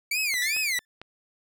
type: tone with vibrato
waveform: sawtooth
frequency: 2238 Hz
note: C#7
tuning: 16 cents sharp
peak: -21 dBFS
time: 0.11-0.79 s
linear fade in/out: 5 ms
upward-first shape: sine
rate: 2.6 Hz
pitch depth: 240 cents each way
type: click train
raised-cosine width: 0.3 ms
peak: -24 dBFS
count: 4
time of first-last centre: 0.34-1.016 s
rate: 4.44 Hz
type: tone with exponential decay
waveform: sawtooth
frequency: 1767 Hz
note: A6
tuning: 7 cents sharp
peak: -26 dBFS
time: 0.42-0.85 s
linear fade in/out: 1 ms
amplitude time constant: 93 ms
effects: none